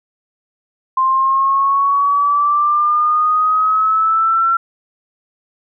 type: exponential sweep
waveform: sine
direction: up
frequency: 1046 to 1359 Hz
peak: -11 dBFS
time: 0.97-4.57 s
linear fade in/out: 5 ms
effects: none